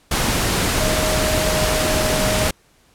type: tone in noise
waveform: sine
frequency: 622.3 Hz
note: D#5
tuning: in tune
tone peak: -22 dBFS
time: 0.8-2.48 s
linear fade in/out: 5 ms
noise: pink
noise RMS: -19 dBFS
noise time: 0.11-2.51 s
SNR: -6 dB
effects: pink hiss -56 dBFS RMS until 2.94 s + low-pass 12000 Hz 12 dB/octave